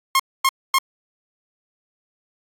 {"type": "tone bursts", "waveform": "sawtooth", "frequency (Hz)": 1072, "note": "C6", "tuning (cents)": 42, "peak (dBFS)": -10, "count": 3, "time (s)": [0.15, 0.785], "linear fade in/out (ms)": 2, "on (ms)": 45, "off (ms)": 250, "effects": ["AAC 48 kbps"]}